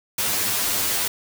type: noise with comb filter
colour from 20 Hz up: white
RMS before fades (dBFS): -23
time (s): 0.18-1.08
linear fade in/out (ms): 5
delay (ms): 10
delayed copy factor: +0.85
effects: none